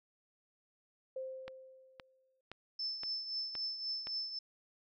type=tone with exponential decay; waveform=sine; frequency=523.3 Hz; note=C5; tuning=in tune; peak=-37 dBFS; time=1.16-2.41 s; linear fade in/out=5 ms; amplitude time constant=270 ms
type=click train; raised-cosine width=0.3 ms; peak=-29 dBFS; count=6; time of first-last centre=1.48-4.071 s; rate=1.93 Hz
type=tone with tremolo; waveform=sine; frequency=5274 Hz; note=E8; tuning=in tune; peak=-34 dBFS; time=2.79-4.39 s; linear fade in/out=5 ms; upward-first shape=triangle; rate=3.8 Hz; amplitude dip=65%
effects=none